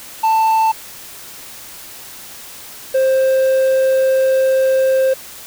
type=tone pair in turn; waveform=triangle; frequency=887 / 527.4 Hz; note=A5 / C5; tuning=+14 / +14 cents; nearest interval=major sixth; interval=900 cents; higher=first; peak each=-9 dBFS; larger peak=neither; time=0.23-0.72 / 2.94-5.14 s; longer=second; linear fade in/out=10 ms; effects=white hiss -35 dBFS RMS until 5.46 s